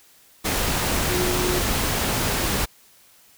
sine tone in noise, 360.7 Hz, F#4, 44 cents flat, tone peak -24 dBFS, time 1.09-1.6 s, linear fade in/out 20 ms, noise pink, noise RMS -23 dBFS, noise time 0.44-2.66 s, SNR -4 dB, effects white hiss -54 dBFS RMS until 3.37 s

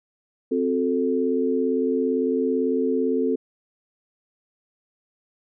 sine chord, F# diminished, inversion second, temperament equal with one note detuned, 261.6 / 362.2 / 440 Hz, C4 / F#4 / A4, 0 / -37 / 0 cents, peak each -23 / -27 / -23 dBFS, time 0.51-3.36 s, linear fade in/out 10 ms, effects none

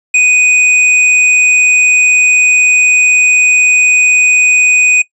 square tone, 2489 Hz, D#7, in tune, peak -6 dBFS, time 0.14-5.02 s, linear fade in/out 5 ms, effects noise-tail reverb RT60 0.1 s tail -20 dB re dry + resampled to 22050 Hz

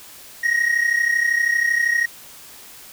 triangle tone pair together, 1873.3 / 1906 Hz, A#6 / A#6, +8 / +38 cents, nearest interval unison, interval 30 cents, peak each -16 / -20 dBFS, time 0.43-2.06 s, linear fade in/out 10 ms, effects white hiss -42 dBFS RMS until 2.92 s

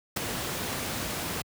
pink noise with ADSR envelope, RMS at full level -24 dBFS, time 0.16-1.42 s, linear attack 12 ms, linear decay 4 ms, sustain -8 dB, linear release 7 ms, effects high-pass 80 Hz 12 dB/octave

